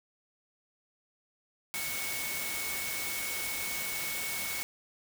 sine tone in noise, 2215 Hz, C#7, 2 cents flat, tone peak -38 dBFS, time 1.74-4.63 s, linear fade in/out 0 ms, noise white, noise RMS -36 dBFS, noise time 1.74-4.63 s, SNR -5 dB, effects none

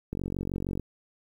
click train, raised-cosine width 3 ms, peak -19 dBFS, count 32, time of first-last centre 0.13-0.797 s, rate 46.5 Hz, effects 9-bit

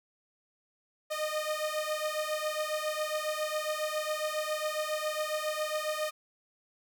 sawtooth beating tone pair, 610 / 617.3 Hz, D#5 / D#5, -34 / -14 cents, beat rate 7.3 Hz, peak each -30 / -30 dBFS, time 1.1-6.11 s, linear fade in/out 20 ms, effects none

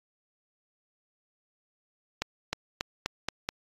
accelerating click train, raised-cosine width 0.2 ms, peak -11 dBFS, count 6, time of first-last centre 2.22-3.489 s, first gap 310 ms, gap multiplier 0.9, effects AAC 32 kbps

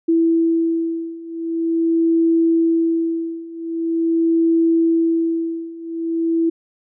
sine beating tone pair, 330 / 330.44 Hz, E4 / E4, +2 / +4 cents, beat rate 0.44 Hz, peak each -19 / -17 dBFS, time 0.08-6.5 s, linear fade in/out 10 ms, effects none

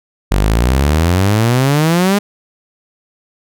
sawtooth exponential sweep, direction up, 46.49 to 207.7 Hz, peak -6 dBFS, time 0.31-2.19 s, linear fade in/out 10 ms, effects none

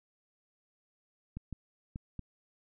clicks, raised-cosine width 5 ms, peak -27 dBFS, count 4, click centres 1.37 / 1.527 / 1.959 / 2.193 s, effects none

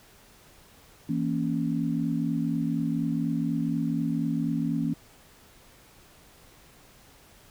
sine chord, A# diminished, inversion second, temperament equal, 164.81 / 233.1 / 277.2 Hz, E3 / A#3 / C#4, 0 / 0 / 0 cents, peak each -29 dBFS, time 1.09-4.94 s, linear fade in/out 5 ms, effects pink hiss -55 dBFS RMS until 7.5 s

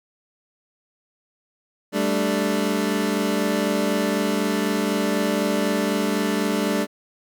25% pulse chord, G suspended second, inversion none, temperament equal, 196 / 220 / 293.7 Hz, G3 / A3 / D4, 0 / 0 / 0 cents, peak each -21 dBFS, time 1.92-6.87 s, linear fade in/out 50 ms, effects none

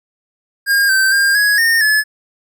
square tone with pitch steps, 1617 / 1552 / 1605 / 1670 / 1831 / 1717 Hz, G#6 / G6 / G6 / G#6 / A#6 / A6, -47 / -18 / +40 / +9 / -32 / -43 cents, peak -11 dBFS, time 0.66-2.04 s, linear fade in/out 50 ms, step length 230 ms, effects none

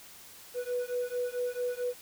triangle beating tone pair, 489.7 / 494.2 Hz, B4 / B4, -15 / +1 cents, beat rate 4.5 Hz, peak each -30 dBFS, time 0.54-1.94 s, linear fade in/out 50 ms, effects tanh soft clip ceiling -26 dBFS + white hiss -51 dBFS RMS until 2.01 s

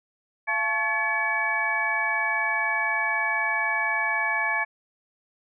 sine tone cluster, 686 / 871 / 1110 / 1716 / 2271 Hz, F5 / A5 / C#6 / A6 / C#7, -31 / -18 / +2 / -44 / +41 cents, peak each -34 / -30 / -33 / -26 / -27 dBFS, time 0.47-4.65 s, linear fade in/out 20 ms, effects none

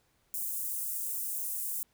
white high-pass noise, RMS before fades -35 dBFS, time 0.34-1.83 s, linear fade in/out 0 ms, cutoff 8300 Hz, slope 24 dB/octave, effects pink hiss -71 dBFS RMS until 1.93 s

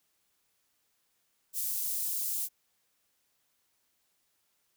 white high-pass noise, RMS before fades -33 dBFS, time 1.53-2.49 s, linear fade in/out 50 ms, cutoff 8300 Hz, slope 12 dB/octave, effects white hiss -75 dBFS RMS until 4.76 s

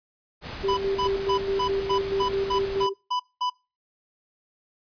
pink noise, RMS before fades -36 dBFS, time 0.41-2.88 s, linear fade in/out 50 ms
sine tone with tremolo, 392 Hz, G4, in tune, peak -22 dBFS, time 0.63-2.94 s, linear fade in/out 20 ms, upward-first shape square, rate 4.7 Hz, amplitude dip 50%
square tone bursts, 995 Hz, B5, 13 cents sharp, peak -24 dBFS, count 10, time 0.68-3.5 s, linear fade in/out 10 ms, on 93 ms, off 210 ms
effects noise-tail reverb RT60 0.3 s tail -25 dB re dry + resampled to 11025 Hz

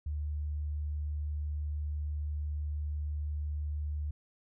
sine tone, 74.5 Hz, D2, 25 cents sharp, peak -32 dBFS, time 0.06-4.11 s, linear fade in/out 5 ms, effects none

